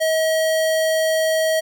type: tone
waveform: square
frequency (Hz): 638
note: D#5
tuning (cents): +43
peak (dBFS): -17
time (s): 0-1.61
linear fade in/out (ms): 20
effects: none